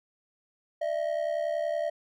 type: ring-modulated tone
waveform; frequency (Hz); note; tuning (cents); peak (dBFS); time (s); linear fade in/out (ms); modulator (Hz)
triangle; 632; D#5; +27; -22; 0.81-1.9; 10; 35.3
effects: none